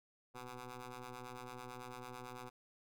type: ring-modulated tone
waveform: 10% pulse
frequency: 123.7 Hz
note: B2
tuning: 3 cents sharp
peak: -36 dBFS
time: 0.34-2.5 s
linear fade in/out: 20 ms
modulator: 623 Hz
effects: none